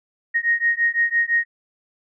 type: beating tone pair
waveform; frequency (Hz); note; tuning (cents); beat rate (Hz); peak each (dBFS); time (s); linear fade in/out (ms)
sine; 1864.7 / 1870.6; A#6 / A#6; 0 / +6; 5.9; -20; 0.34-1.45; 20
effects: none